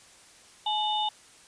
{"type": "tone cluster", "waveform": "sine", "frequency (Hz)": [849, 2955, 3618], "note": ["G#5", "F#7", "A7"], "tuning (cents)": [38, -3, 48], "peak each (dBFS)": [-27, -33, -31], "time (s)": [0.66, 1.09], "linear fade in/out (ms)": 5, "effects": ["white hiss -54 dBFS RMS until 1.47 s", "resampled to 22050 Hz"]}